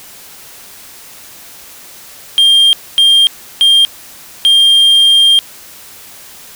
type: tone bursts at uneven times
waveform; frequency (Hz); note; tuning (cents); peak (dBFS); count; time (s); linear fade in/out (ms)
triangle; 3200; G7; +35; -3; 4; 2.38-2.73 / 2.98-3.27 / 3.61-3.85 / 4.45-5.39; 0
effects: white hiss -35 dBFS RMS until 6.55 s